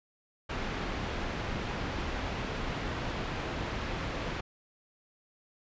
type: low-pass noise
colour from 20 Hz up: pink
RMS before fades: -35 dBFS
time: 0.49-4.41 s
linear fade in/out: 10 ms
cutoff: 3000 Hz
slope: 12 dB/octave
effects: resampled to 16000 Hz

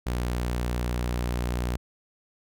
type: tone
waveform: sawtooth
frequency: 60.5 Hz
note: B1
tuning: 35 cents flat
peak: -22 dBFS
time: 0.06-1.77 s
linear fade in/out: 10 ms
effects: none

